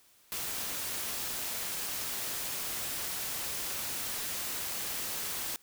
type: noise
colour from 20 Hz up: white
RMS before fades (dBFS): -36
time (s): 0.32-5.56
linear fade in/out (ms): 0
effects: white hiss -63 dBFS RMS until 5.62 s